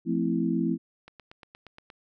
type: chord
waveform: sine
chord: F major seventh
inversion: none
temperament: equal with one note detuned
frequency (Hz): 174.61 / 222.6 / 261.6 / 329.6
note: F3 / A3 / C4 / E4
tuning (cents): 0 / +20 / 0 / 0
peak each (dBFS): -29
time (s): 0.05-0.78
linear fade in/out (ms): 50
type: click train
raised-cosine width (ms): 0.3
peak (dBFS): -30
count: 8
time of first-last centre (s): 1.08-1.902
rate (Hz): 8.52
effects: none